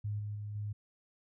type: tone with level steps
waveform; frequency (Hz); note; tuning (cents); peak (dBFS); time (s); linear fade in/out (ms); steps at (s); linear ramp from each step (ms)
sine; 104.2; G#2; +6; -33 / -36 / -38 / -35; 0.04-0.73; 10; 0.19 / 0.35 / 0.55; 5
effects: none